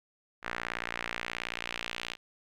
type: tone with band-pass filter sweep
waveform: sawtooth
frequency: 58.6 Hz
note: A#1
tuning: 10 cents sharp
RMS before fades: -38 dBFS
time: 0.42-2.17 s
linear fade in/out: 50 ms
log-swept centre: 1700 to 3000 Hz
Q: 1.8
effects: none